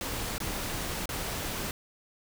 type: noise with dropouts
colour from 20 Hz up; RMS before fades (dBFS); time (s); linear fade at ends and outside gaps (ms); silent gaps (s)
pink; -34; 0.01-1.71; 1; 0.381-0.402 / 1.057-1.091
effects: none